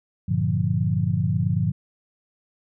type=chord; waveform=sine; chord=G minor seventh; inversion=none; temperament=equal; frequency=98 / 116.54 / 146.83 / 174.61 Hz; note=G2 / Bb2 / D3 / F3; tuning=0 / 0 / 0 / 0 cents; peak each=-25 dBFS; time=0.28-1.72 s; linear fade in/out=10 ms; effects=none